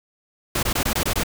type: noise bursts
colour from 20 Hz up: pink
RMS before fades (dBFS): -22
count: 7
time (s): 0.55-1.235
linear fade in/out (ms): 5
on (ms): 79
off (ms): 22
effects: none